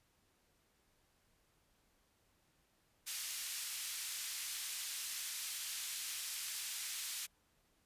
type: band-pass noise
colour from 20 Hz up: white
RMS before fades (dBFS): -43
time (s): 3.06-7.27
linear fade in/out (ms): 20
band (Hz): 2100 to 11000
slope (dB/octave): 12
effects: pink hiss -75 dBFS RMS until 7.85 s + resampled to 32000 Hz